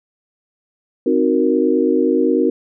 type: chord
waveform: sine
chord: C half-diminished seventh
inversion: none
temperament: equal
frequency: 261.6 / 311.1 / 370 / 466.2 Hz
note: C4 / Eb4 / Gb4 / Bb4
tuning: 0 / 0 / 0 / 0 cents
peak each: -18 dBFS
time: 1.06-2.5 s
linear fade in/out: 5 ms
effects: none